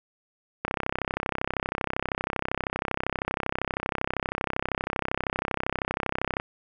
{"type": "click train", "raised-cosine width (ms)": 0.5, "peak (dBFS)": -11, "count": 189, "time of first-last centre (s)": [0.65, 6.399], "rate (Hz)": 32.7, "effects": []}